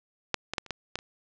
clicks, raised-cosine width 0.2 ms, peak -7 / -14 / -10 / -29 / -14 / -13 / -25 dBFS, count 7, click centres 0.343 / 0.536 / 0.582 / 0.663 / 0.707 / 0.956 / 0.989 s, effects low-pass 7000 Hz 12 dB/octave

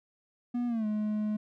triangle tone with pitch glide, 242.5 to 212.3 Hz, B3 to G#3, -31 to +38 cents, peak -26 dBFS, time 0.54-1.37 s, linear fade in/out 10 ms, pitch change -231 cents, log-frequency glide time 0.67-0.86 s, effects none

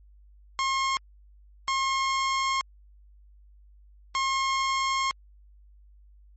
sawtooth tone bursts at uneven times, 1074 Hz, C6, 45 cents sharp, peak -20 dBFS, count 3, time 0.59-0.97 / 1.68-2.61 / 4.15-5.11 s, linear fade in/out 0 ms, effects added 50 Hz sine -51 dBFS peak until 6.36 s + MP3 32 kbps

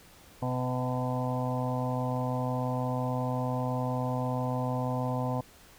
harmonic tone with a mistuned harmonic, 126.3 Hz, B2, 39 cents sharp, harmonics 1 / 2 / 4 / 5 / 6 / 7 / 8, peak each -31 / -34 / -37 / -38 / -39 / -39 / -40 dBFS, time 0.42-5.41 s, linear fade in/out 5 ms, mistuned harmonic 5, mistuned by +16 cents, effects pink hiss -55 dBFS RMS until 5.78 s

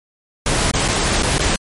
pink noise with dropouts, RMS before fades -17 dBFS, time 0.46-1.56 s, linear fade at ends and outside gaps 2 ms, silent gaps 0.713-0.737 / 0.88-0.884 / 1.225-1.231 / 1.383-1.392 s, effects MP3 48 kbps

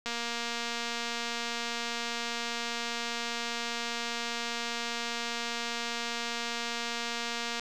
click train, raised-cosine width 0.2 ms, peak -17 dBFS, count 1772, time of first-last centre 0.06-7.596 s, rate 235 Hz, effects none

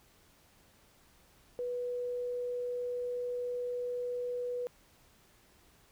sine tone, 490.5 Hz, B4, 12 cents flat, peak -33 dBFS, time 1.59-4.67 s, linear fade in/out 0 ms, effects pink hiss -64 dBFS RMS until 5.91 s

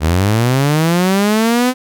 sawtooth linear sweep, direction up, 73.42 to 257.3 Hz, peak -7 dBFS, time 0-1.74 s, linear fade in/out 50 ms, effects none

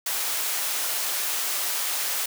white high-pass noise, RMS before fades -27 dBFS, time 0.06-2.26 s, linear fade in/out 5 ms, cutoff 540 Hz, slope 12 dB/octave, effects none

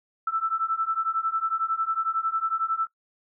sine beating tone pair, 1318 / 1329 Hz, E6 / E6, -1 / +14 cents, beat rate 11 Hz, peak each -27 / -26 dBFS, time 0.27-2.87 s, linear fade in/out 5 ms, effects noise-tail reverb RT60 0.1 s tail -19 dB re dry

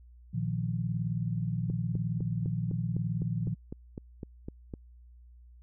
sine chord, Bb suspended fourth, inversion none, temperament equal, 116.54 / 155.56 / 174.61 Hz, Bb2 / Eb3 / F3, 0 / 0 / 0 cents, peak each -32 / -34 / -34 dBFS, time 0.33-3.55 s, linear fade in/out 20 ms
click train, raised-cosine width 3 ms, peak -25 dBFS, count 13, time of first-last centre 1.7-4.738 s, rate 3.95 Hz
effects added 60 Hz sine -51 dBFS peak until 5.62 s

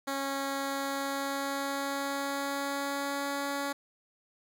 10% pulse tone with pitch glide, 274.9 to 281 Hz, C#4 to C#4, -14 to +24 cents, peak -23 dBFS, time 0.07-3.73 s, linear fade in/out 10 ms, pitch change +38 cents, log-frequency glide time 0.54-3.31 s, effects none

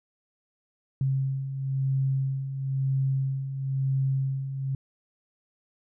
sine beating tone pair, 133.8 / 134.8 Hz, C3 / C#3, +39 / -48 cents, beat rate 1 Hz, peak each -32 / -25 dBFS, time 1.01-4.75 s, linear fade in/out 2 ms, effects none

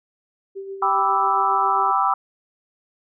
sine tone with tremolo, 390 Hz, G4, 9 cents flat, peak -28 dBFS, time 0.55-1.92 s, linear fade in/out 20 ms, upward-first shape sine, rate 7.4 Hz, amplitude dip 45%
sine chord, E minor seventh, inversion first, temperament equal, 784 / 987.8 / 1174.7 / 1318.5 Hz, G5 / B5 / D6 / E6, 0 / 0 / 0 / 0 cents, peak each -22 dBFS, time 0.82-2.14 s, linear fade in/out 5 ms
effects none

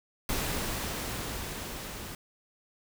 pink noise with level ramp, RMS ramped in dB -31 to -41 dBFS, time 0.29-2.15 s, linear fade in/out 2 ms, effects none

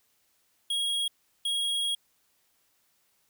square tone bursts at uneven times, 3295 Hz, G#7, 14 cents flat, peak -27 dBFS, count 2, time 0.7-1.08 / 1.45-1.95 s, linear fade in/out 5 ms, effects white hiss -70 dBFS RMS until 3.29 s

